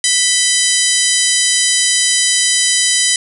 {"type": "harmonic tone with a mistuned harmonic", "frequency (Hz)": 987.8, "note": "B5", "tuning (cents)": 0, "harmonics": [2, 3, 4, 5, 6, 7, 8, 9, 10], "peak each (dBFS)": [-20, -20, -20, -20, -20, -20, -20, -20, -20], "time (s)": [0.04, 3.16], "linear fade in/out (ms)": 2, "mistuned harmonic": 3, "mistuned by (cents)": 65, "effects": []}